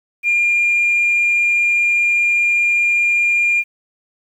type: tone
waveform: sine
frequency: 2405 Hz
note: D7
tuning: 41 cents sharp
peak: -11 dBFS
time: 0.23-3.64 s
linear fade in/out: 50 ms
effects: tanh soft clip ceiling -9 dBFS + 8-bit